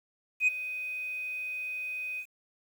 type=tone with ADSR envelope; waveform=sine; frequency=2503 Hz; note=D#7; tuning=10 cents sharp; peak=-17 dBFS; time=0.4-2.26 s; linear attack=75 ms; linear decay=16 ms; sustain=-16 dB; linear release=70 ms; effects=tanh soft clip ceiling -19 dBFS + 9-bit